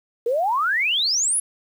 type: exponential sweep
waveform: sine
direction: up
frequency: 450 to 11175 Hz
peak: -18 dBFS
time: 0.26-1.4 s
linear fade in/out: 5 ms
effects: 8-bit